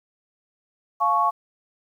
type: chord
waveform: sine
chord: F augmented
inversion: none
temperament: equal with one note detuned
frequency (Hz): 698.5 / 861.9 / 1108.7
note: F5 / A5 / C#6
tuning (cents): 0 / -36 / 0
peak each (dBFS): -25 / -24 / -19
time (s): 1-1.31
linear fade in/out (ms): 20
effects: 9-bit